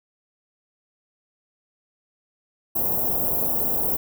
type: band-stop noise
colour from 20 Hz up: white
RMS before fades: -23 dBFS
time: 2.75-3.97 s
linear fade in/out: 10 ms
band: 790 to 14000 Hz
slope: 24 dB/octave
effects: none